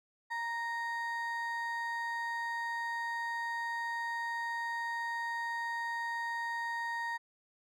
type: ring-modulated tone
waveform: triangle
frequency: 1396.9 Hz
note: F6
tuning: in tune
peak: -29 dBFS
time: 0.3-7.18 s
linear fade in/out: 20 ms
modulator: 463 Hz
effects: none